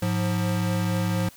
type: tone pair together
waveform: square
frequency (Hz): 105.5 / 177.24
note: G#2 / F3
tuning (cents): +28 / +26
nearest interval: major sixth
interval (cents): 898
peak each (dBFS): -26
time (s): 0.02-1.29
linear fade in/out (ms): 5
effects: white hiss -50 dBFS RMS until 1.36 s